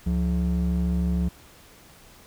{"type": "ring-modulated tone", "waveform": "triangle", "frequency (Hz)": 123.47, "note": "B2", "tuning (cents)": 0, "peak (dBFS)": -16, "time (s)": [0.06, 1.29], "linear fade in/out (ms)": 10, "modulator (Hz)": 53.3, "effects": ["pink hiss -51 dBFS RMS until 2.26 s"]}